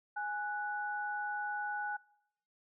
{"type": "tone pair together", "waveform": "sine", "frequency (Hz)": [830.6, 1480], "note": ["G#5", "F#6"], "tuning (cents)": [0, 0], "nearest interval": "minor seventh", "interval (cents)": 1000, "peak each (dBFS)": [-37, -38], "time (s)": [0.16, 1.97], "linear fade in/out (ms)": 10, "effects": ["noise-tail reverb RT60 0.9 s tail -25 dB re dry"]}